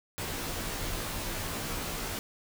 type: noise with comb filter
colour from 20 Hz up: pink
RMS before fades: -35 dBFS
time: 0.18-2.19 s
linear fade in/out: 0 ms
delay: 16 ms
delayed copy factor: -0.85
effects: none